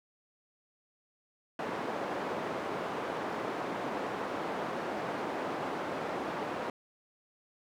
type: band-pass noise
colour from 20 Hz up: white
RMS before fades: -36 dBFS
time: 1.59-6.7 s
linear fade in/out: 2 ms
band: 220 to 880 Hz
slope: 12 dB/octave
effects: none